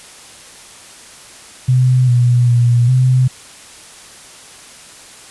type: tone with pitch steps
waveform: sine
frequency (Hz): 127.2 / 122 / 120 / 128.1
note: C3 / B2 / B2 / C3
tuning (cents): -48 / -21 / -49 / -36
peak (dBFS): -8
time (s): 1.68-3.28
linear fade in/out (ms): 10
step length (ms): 400
effects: white hiss -38 dBFS RMS until 5.3 s + resampled to 24000 Hz